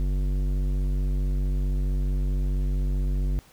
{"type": "tone with tanh clipping", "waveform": "sine", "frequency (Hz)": 47.71, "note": "G1", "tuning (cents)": -46, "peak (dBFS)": -24, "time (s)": [0, 3.39], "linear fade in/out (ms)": 0, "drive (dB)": 14, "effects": ["pink hiss -55 dBFS RMS until 3.52 s"]}